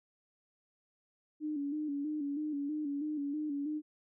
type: tone with vibrato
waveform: sine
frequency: 293.7 Hz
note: D4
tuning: in tune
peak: -33 dBFS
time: 1.4-3.82 s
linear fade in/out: 50 ms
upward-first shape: square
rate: 3.1 Hz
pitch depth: 60 cents each way
effects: none